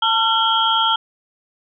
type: tone cluster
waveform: sine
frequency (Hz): 895 / 1364 / 3054 / 3258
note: A5 / F6 / G7 / G#7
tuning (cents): +29 / -41 / -46 / -34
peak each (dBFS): -19 / -19 / -24 / -19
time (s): 0.02-0.96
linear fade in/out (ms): 5
effects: none